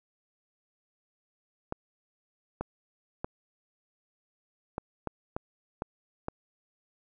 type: clicks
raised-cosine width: 1 ms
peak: -18 dBFS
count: 8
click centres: 1.724 / 2.61 / 3.245 / 4.781 / 5.073 / 5.365 / 5.821 / 6.284 s
effects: none